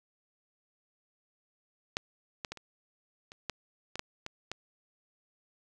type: clicks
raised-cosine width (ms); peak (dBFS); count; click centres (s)
0.2; -13 / -18 / -21 / -30 / -30 / -16 / -21 / -16 / -21 / -19; 10; 1.969 / 2.448 / 2.52 / 2.573 / 3.319 / 3.497 / 3.956 / 3.994 / 4.264 / 4.516
effects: none